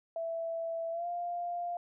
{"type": "tone with pitch glide", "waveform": "sine", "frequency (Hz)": [662, 698.5], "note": ["E5", "F5"], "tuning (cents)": [7, 0], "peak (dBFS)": -33, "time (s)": [0.16, 1.77], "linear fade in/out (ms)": 2, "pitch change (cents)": 93, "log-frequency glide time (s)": [0.91, 1.07], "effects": []}